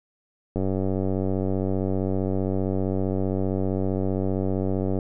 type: click train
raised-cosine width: 2 ms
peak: -13 dBFS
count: 423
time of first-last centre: 0.56-4.988 s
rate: 95.3 Hz
effects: none